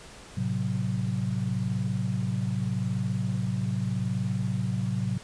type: chord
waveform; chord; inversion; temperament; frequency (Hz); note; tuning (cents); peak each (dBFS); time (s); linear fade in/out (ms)
sine; F# diminished; first; equal; 110 / 130.81 / 185; A2 / C3 / F#3; 0 / 0 / 0; -30; 0.37-5.18; 5
effects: pink hiss -47 dBFS RMS until 5.23 s + resampled to 22050 Hz